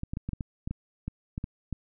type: clicks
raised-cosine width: 5 ms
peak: -20 dBFS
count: 12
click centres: 0.034 / 0.135 / 0.171 / 0.29 / 0.333 / 0.408 / 0.675 / 0.71 / 1.08 / 1.379 / 1.441 / 1.727 s
effects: none